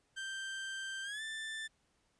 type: tone with pitch glide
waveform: 30% pulse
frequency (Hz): 1568 to 1770.2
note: G6 to A6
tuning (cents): 0 to +10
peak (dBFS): -37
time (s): 0.16-1.68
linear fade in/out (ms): 20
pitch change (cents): +210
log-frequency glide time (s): 1.03-1.22
effects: pink hiss -75 dBFS RMS until 2.19 s + resampled to 22050 Hz